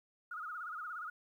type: tone with vibrato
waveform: sine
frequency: 1336 Hz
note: E6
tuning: 23 cents sharp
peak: -40 dBFS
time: 0.31-1.1 s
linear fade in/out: 5 ms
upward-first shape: sine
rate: 17 Hz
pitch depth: 150 cents each way
effects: 12-bit